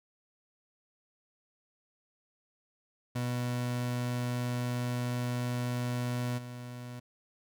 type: tone with level steps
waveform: 30% pulse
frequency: 122.9 Hz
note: B2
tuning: 8 cents flat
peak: -28 / -38 dBFS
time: 3.15-7 s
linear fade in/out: 10 ms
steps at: 6.37 s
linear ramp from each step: 20 ms
effects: none